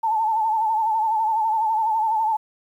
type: tone with vibrato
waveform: sine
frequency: 880 Hz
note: A5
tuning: in tune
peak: -18 dBFS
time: 0.03-2.37 s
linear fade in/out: 10 ms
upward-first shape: sine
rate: 12 Hz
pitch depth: 63 cents each way
effects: 9-bit